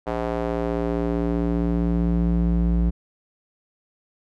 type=tone with band-pass filter sweep; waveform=square; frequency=57.7 Hz; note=A#1; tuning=17 cents flat; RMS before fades=-22 dBFS; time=0.06-2.91 s; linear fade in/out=20 ms; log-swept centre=660 to 120 Hz; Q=1.3; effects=none